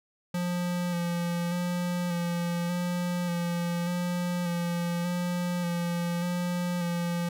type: tone with vibrato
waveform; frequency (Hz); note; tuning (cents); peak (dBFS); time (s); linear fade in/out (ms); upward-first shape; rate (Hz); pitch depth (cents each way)
square; 174.61; F3; 0; -28; 0.34-7.29; 5; square; 0.85; 20
effects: none